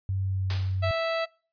sine tone with pitch glide, 96 to 94.68 Hz, G2 to F#2, -36 to +40 cents, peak -25 dBFS, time 0.09-0.91 s, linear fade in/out 0 ms, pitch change -24 cents, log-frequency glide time 0.21-0.5 s
white noise with exponential decay, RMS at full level -30 dBFS, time 0.5-0.92 s, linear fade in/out 2 ms, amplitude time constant 90 ms
harmonic tone, 658 Hz, E5, 3 cents flat, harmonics 1 / 2 / 3 / 4 / 5 / 6 / 7, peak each -26 / -33 / -36 / -37 / -42 / -41 / -42 dBFS, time 0.82-1.26 s, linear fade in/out 20 ms
effects noise-tail reverb RT60 0.4 s tail -25 dB re dry + resampled to 11025 Hz

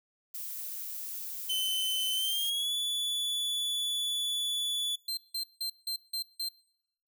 violet noise, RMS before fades -39 dBFS, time 0.34-2.5 s, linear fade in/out 5 ms
45% pulse tone with pitch glide, 3052 to 3446 Hz, G7 to A7, -47 to -37 cents, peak -29 dBFS, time 1.49-4.96 s, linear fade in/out 10 ms, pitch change +210 cents, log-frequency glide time 2.14-2.74 s
40% pulse tone bursts, 4141 Hz, C8, 19 cents flat, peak -30 dBFS, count 6, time 5.08-6.488 s, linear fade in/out 5 ms, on 93 ms, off 170 ms
effects noise-tail reverb RT60 0.8 s tail -23 dB re dry

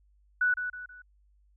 sine tone with echo, 1480 Hz, F#6, in tune, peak -22 dBFS, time 0.41-0.54 s, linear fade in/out 5 ms, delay 160 ms, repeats 3, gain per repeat -8 dB, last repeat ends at 1.02 s, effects added 50 Hz sine -61 dBFS peak until 1.56 s

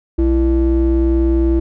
triangle ring-modulated tone, 135.8 Hz, C#3, 35 cents flat, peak -6 dBFS, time 0.18-1.6 s, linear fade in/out 10 ms, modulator 197 Hz, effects none

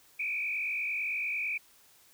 sine tone with frequency modulation, 2400 Hz, D7, 37 cents sharp, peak -30 dBFS, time 0.19-1.58 s, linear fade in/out 10 ms, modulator 48.9 Hz, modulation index 2.4, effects white hiss -61 dBFS RMS until 2.13 s

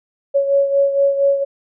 sine beating tone pair, 556 / 560.3 Hz, C#5 / C#5, +5 / +18 cents, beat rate 4.3 Hz, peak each -13 / -20 dBFS, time 0.34-1.45 s, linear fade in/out 20 ms, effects none

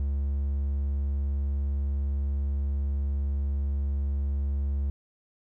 triangle tone, 69.9 Hz, C#2, 15 cents sharp, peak -23 dBFS, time 0-4.9 s, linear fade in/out 0 ms, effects none

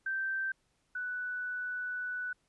sine tone pair in turn, 1560 / 1486 Hz, G6 / F#6, -9 / +7 cents, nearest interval minor second, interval 84 cents, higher first, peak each -31 / -34 dBFS, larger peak first, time 0.06-0.52 / 0.95-2.33 s, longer second, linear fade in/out 5 ms, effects pink hiss -75 dBFS RMS until 2.48 s + resampled to 24000 Hz

